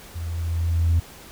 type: tone with level ramp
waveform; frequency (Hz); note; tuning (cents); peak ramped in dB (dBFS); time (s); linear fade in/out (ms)
sine; 83.6; E2; +25; -28 to -13; 0.15-1; 10
effects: tanh soft clip ceiling -13 dBFS + pink hiss -44 dBFS RMS until 1.31 s